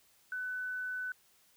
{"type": "tone", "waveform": "sine", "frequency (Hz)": 1500, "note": "F#6", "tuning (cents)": 23, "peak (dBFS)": -35, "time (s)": [0.32, 1.12], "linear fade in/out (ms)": 2, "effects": ["white hiss -67 dBFS RMS until 1.56 s"]}